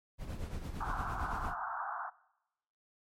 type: noise with tremolo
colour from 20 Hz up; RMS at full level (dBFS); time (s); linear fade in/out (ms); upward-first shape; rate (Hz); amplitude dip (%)
brown; -37; 0.18-1.55; 50; sine; 8.8; 55
type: band-pass noise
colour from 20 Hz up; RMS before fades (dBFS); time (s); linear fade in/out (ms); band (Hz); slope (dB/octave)
white; -39; 0.8-2.1; 10; 700 to 1500; 96
effects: noise-tail reverb RT60 0.9 s tail -21 dB re dry + MP3 64 kbps